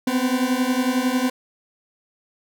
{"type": "beating tone pair", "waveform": "40% pulse", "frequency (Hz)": [248.8, 259.8], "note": ["B3", "C4"], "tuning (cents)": [13, -12], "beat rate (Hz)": 11, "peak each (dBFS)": -21, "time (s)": [0.07, 1.3], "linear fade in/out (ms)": 5, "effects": []}